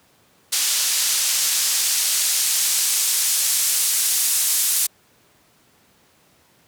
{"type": "noise with band-pass filter sweep", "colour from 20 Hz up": "white", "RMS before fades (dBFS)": -20, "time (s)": [0.52, 4.87], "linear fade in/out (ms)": 10, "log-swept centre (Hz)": [5500, 8900], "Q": 0.77, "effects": ["pink hiss -57 dBFS RMS until 6.67 s", "high-pass 100 Hz 12 dB/octave"]}